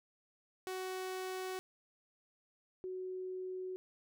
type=tone pair in turn; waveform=sawtooth / sine; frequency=373.4 / 371 Hz; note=F#4 / F#4; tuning=+16 / +5 cents; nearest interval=unison; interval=11 cents; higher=first; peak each=-35 / -39 dBFS; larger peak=first; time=0.67-1.59 / 2.84-3.76 s; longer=neither; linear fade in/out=0 ms; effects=none